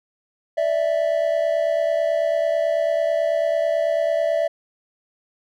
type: tone pair together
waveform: triangle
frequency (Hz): 587.3 / 656.4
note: D5 / E5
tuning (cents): 0 / -8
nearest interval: major second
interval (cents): 192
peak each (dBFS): -20 / -18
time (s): 0.57-4.48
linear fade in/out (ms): 10
effects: none